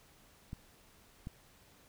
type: clicks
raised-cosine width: 5 ms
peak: -29 dBFS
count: 2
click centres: 0.531 / 1.271 s
effects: pink hiss -63 dBFS RMS until 1.88 s